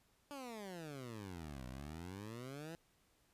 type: exponential two-way sweep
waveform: 15% pulse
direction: down then up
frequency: 293.7 to 61.2 to 169.9 Hz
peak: -40 dBFS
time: 0.31-2.75 s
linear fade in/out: 0 ms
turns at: 1.66 s
effects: pink hiss -74 dBFS RMS until 3.33 s + resampled to 32000 Hz